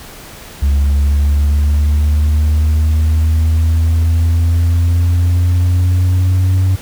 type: exponential sweep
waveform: sine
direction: up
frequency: 69.8 to 94.1 Hz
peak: -6 dBFS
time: 0.62-6.76 s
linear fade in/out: 10 ms
effects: tanh soft clip ceiling -8 dBFS + pink hiss -34 dBFS RMS until 6.81 s